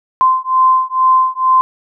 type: beating tone pair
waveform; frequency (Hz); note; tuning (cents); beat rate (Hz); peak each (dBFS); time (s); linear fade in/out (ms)
sine; 1036 / 1038.2; C6 / C6; -17 / -14; 2.2; -12; 0.21-1.61; 0
effects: none